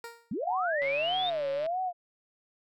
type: tone with exponential decay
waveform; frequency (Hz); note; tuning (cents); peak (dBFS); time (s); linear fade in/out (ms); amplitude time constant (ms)
15% pulse; 466.2; A#4; 0; -31; 0.04-0.35; 1; 66
type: linear sweep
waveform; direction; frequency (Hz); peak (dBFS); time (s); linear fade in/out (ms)
sine; up; 161.4 to 3729; -30; 0.31-1.3; 5
type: tone with vibrato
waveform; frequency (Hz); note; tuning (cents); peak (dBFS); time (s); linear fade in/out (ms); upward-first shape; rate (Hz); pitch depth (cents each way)
sine; 642; E5; -46; -28; 0.41-1.93; 50; sine; 1.6; 270
type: click train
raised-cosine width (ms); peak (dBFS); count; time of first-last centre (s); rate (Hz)
0.3; -28; 125; 0.82-1.664; 147
effects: none